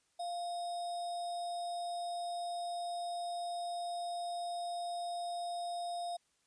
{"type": "tone with sample-and-hold", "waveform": "sine", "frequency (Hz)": 697, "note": "F5", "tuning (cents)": -4, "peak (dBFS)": -36, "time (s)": [0.19, 6.17], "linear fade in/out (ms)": 10, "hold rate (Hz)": 4410, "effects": ["white hiss -75 dBFS RMS until 6.46 s", "resampled to 22050 Hz"]}